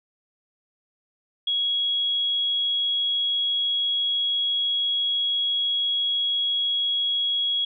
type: tone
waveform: sine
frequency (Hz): 3322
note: G#7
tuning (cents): 0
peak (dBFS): -21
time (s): 1.47-7.65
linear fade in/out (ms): 5
effects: none